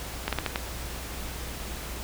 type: slowing click train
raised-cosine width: 0.3 ms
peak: -10 dBFS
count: 5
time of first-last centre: 0.28-0.559 s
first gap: 47 ms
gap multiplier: 1.27
effects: added 60 Hz sine -38 dBFS peak until 2.03 s + pink hiss -38 dBFS RMS until 2.03 s